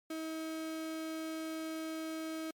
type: tone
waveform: 35% pulse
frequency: 319.2 Hz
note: D#4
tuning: 44 cents sharp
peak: -36 dBFS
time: 0.1-2.51 s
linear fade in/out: 5 ms
effects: MP3 96 kbps